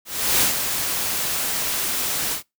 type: noise with ADSR envelope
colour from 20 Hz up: white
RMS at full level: -17 dBFS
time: 0.05-2.43 s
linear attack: 360 ms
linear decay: 120 ms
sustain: -7 dB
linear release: 110 ms
effects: noise-tail reverb RT60 0.2 s tail -24 dB re dry